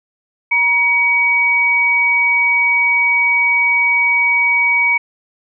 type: tone pair together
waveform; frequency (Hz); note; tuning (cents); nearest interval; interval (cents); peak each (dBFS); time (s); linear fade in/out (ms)
sine; 951.8 / 2260; A#5 / C#7; +36 / +33; octave + minor third; 1497; -21 / -11; 0.51-4.98; 10
effects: none